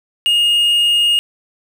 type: tone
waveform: triangle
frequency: 2851 Hz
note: F7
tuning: 35 cents sharp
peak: -9 dBFS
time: 0.26-1.19 s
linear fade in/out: 0 ms
effects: 7-bit